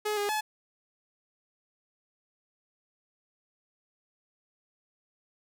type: tone with pitch steps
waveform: sawtooth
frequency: 422.5 / 409.7 / 857 Hz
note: G#4 / G#4 / A5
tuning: +30 / -24 / -46 cents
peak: -24 dBFS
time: 0.05-0.41 s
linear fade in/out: 10 ms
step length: 120 ms
effects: none